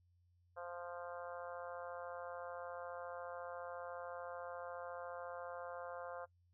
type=harmonic tone; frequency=174.61 Hz; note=F3; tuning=in tune; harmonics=3 / 4 / 5 / 6 / 7 / 8 / 9; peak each=-48 / -51 / -57 / -54 / -56 / -56 / -60 dBFS; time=0.56-6.26 s; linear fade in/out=20 ms; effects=noise-tail reverb RT60 0.1 s tail -21 dB re dry + added 88 Hz sine -70 dBFS peak until 6.53 s